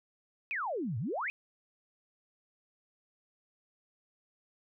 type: exponential two-way sweep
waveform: sine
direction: down then up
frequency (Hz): 2619 to 102.6 to 2619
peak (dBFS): -32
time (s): 0.51-1.3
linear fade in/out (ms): 0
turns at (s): 0.98
effects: none